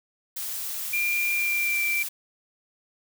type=noise; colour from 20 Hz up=blue; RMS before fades=-32 dBFS; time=0.36-2.09 s; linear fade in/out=10 ms
type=tone with pitch glide; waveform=sine; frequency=2391 to 2347 Hz; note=D7 to D7; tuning=+30 to -2 cents; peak=-23 dBFS; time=0.93-2.03 s; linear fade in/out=5 ms; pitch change=-32 cents; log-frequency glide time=1.32-1.83 s
effects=none